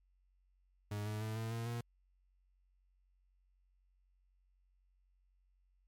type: tone with pitch steps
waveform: 40% pulse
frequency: 103.83 / 106.56 / 109.37 / 112.25 / 115.21 / 118.24 Hz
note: G#2 / G#2 / A2 / A2 / A#2 / A#2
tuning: 0 / +45 / -10 / +35 / -20 / +25 cents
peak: -37 dBFS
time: 0.91-1.81 s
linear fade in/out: 5 ms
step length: 150 ms
effects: added 46 Hz sine -70 dBFS peak until 5.87 s + MP3 96 kbps